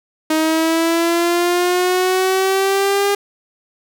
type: linear sweep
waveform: sawtooth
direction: up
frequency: 312.7 to 404.6 Hz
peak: -10 dBFS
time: 0.3-3.15 s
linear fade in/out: 5 ms
effects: none